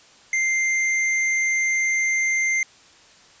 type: tone with hard clipping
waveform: sine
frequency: 2093 Hz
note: C7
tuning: in tune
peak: -20 dBFS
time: 0.33-2.63 s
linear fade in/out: 2 ms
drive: 17 dB
effects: white hiss -51 dBFS RMS until 3.4 s + resampled to 16000 Hz